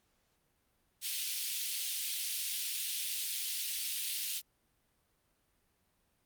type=high-pass noise; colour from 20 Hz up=pink; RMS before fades=-36 dBFS; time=1.01-4.42 s; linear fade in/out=50 ms; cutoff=2900 Hz; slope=24 dB/octave; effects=pink hiss -75 dBFS RMS until 6.25 s + Opus 48 kbps